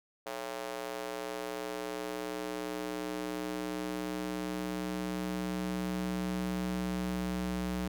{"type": "tone with high-pass filter sweep", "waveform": "square", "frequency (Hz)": 61.4, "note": "B1", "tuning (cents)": -9, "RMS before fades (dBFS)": -36, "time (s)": [0.26, 7.88], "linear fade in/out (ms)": 5, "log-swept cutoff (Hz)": [560, 130], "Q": 1.7, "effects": []}